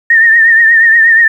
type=tone with vibrato; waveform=sine; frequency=1824 Hz; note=A#6; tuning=38 cents flat; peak=-3 dBFS; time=0.1-1.28 s; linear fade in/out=5 ms; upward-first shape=triangle; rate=8.4 Hz; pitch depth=64 cents each way; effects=7-bit